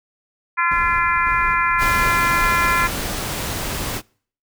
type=harmonic tone; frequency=342.9 Hz; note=F4; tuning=32 cents flat; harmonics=3 / 4 / 5 / 6 / 7; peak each=-20 / -21 / -22 / -24 / -25 dBFS; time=0.57-2.88 s; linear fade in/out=20 ms
type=noise with tremolo; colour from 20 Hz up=brown; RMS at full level=-30 dBFS; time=0.71-3.01 s; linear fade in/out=5 ms; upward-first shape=square; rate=1.8 Hz; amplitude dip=45%
type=noise; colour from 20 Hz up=pink; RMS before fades=-25 dBFS; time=1.78-4.02 s; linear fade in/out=50 ms
effects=noise-tail reverb RT60 0.5 s tail -26 dB re dry